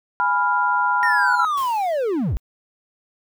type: chord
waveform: sine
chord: F diminished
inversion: first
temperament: equal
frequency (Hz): 830.6 / 987.8 / 1396.9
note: Ab5 / Cb6 / F6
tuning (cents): 0 / 0 / 0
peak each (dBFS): -24 / -19 / -21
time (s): 0.2-1.45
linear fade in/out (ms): 0
type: linear sweep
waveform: triangle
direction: down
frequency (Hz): 1864.7 to 32.1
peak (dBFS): -17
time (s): 1.03-2.37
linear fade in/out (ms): 0
type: noise with exponential decay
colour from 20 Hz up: white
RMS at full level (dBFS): -36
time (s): 1.57-2.4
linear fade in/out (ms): 5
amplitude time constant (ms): 180
effects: none